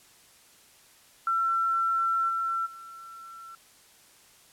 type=tone with level steps; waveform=sine; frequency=1348 Hz; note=E6; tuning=38 cents sharp; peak=-23 / -26 / -42 dBFS; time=1.27-3.55 s; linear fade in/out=2 ms; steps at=2.28 / 2.65 s; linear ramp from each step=20 ms; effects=white hiss -57 dBFS RMS until 4.52 s + low-pass 12000 Hz 12 dB/octave